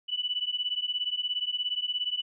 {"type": "beating tone pair", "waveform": "sine", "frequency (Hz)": [2960, 2977], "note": ["F#7", "F#7"], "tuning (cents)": [0, 10], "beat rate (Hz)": 17, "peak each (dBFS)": -31, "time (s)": [0.08, 2.22], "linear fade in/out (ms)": 20, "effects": []}